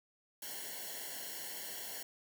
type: noise with comb filter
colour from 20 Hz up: white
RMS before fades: -44 dBFS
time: 0.42-2.03 s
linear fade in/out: 5 ms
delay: 0.81 ms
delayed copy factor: -1
effects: none